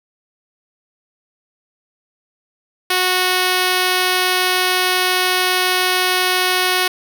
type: tone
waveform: 5% pulse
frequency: 367.2 Hz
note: F#4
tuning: 13 cents flat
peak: -3 dBFS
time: 2.9-6.88 s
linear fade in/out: 5 ms
effects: none